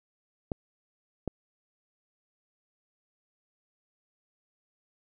clicks, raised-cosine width 2 ms, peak -17 dBFS, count 2, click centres 0.518 / 1.277 s, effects none

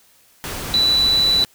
sine tone in noise, 3966 Hz, B7, 7 cents sharp, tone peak -13 dBFS, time 0.74-1.44 s, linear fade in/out 0 ms, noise pink, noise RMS -28 dBFS, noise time 0.44-1.45 s, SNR +12 dB, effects white hiss -54 dBFS RMS until 1.54 s

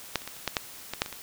clicks, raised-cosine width 0.2 ms, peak -7 / -26 / -19 / -30 / -9 / -7 / -14 / -6 / -20 / -20 dBFS, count 10, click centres 0.157 / 0.219 / 0.276 / 0.367 / 0.477 / 0.568 / 0.936 / 1.019 / 1.061 / 1.127 s, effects white hiss -45 dBFS RMS until 1.22 s

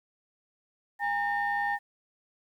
sine tone cluster, 815 / 925 / 1822 Hz, G#5 / A#5 / A#6, -33 / -14 / -40 cents, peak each -28 / -37 / -29 dBFS, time 0.99-1.79 s, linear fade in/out 50 ms, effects tanh soft clip ceiling -20 dBFS + 10-bit

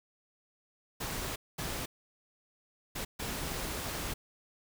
pink noise bursts at uneven times, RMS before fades -37 dBFS, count 4, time 1-1.36 / 1.58-1.86 / 2.95-3.05 / 3.19-4.14 s, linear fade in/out 10 ms, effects none

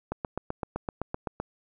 click train, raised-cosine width 1 ms, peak -16 dBFS, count 11, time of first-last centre 0.12-1.4 s, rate 7.81 Hz, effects none

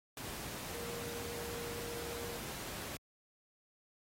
sine tone in noise, 471.7 Hz, A#4, 20 cents sharp, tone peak -44 dBFS, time 0.74-2.37 s, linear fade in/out 2 ms, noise pink, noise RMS -44 dBFS, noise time 0.17-2.97 s, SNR -3 dB, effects high-pass 60 Hz 12 dB/octave + AAC 48 kbps

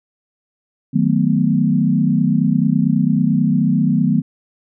sine chord, B dominant seventh, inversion first, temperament equal with one note detuned, 155.56 / 185 / 220 / 248.9 Hz, D#3 / F#3 / A3 / B3, 0 / 0 / 0 / +14 cents, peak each -18 dBFS, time 0.93-4.22 s, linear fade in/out 20 ms, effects none

